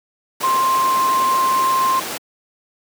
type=tone in noise; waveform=sine; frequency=1052 Hz; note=C6; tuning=9 cents sharp; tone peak=-14 dBFS; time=0.43-2 s; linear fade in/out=10 ms; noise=pink; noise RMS=-25 dBFS; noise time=0.4-2.18 s; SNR=+8 dB; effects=high-pass 300 Hz 12 dB/octave